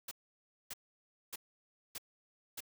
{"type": "noise bursts", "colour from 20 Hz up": "white", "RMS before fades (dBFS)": -43, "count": 5, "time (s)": [0.08, 2.605], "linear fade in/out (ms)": 5, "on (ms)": 33, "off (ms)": 590, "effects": []}